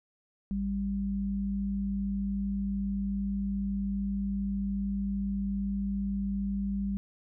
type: tone pair together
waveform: sine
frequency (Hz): 55.19 / 197.7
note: A1 / G3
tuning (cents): +6 / +15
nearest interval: octave + minor seventh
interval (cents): 2209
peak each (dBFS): -36 / -29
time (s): 0.51-6.97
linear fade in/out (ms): 0
effects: none